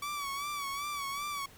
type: tone with vibrato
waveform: sawtooth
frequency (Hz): 1140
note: C#6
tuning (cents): +48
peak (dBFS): -31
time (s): 0.02-1.46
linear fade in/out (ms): 5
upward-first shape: sine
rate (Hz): 2.6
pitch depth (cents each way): 61
effects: pink hiss -56 dBFS RMS until 1.57 s